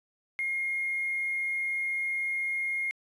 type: tone with hard clipping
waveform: triangle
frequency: 2138 Hz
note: C7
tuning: 37 cents sharp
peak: -28 dBFS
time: 0.39-2.91 s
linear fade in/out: 0 ms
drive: 3 dB
effects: resampled to 24000 Hz